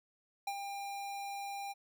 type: tone with ADSR envelope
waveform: square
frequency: 799 Hz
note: G5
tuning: 33 cents sharp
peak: -34 dBFS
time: 0.47-1.74 s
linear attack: 5 ms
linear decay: 56 ms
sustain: -6 dB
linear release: 28 ms
effects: none